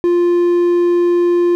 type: tone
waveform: triangle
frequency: 349.2 Hz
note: F4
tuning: in tune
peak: -8 dBFS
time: 0.04-1.55 s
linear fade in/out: 0 ms
effects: none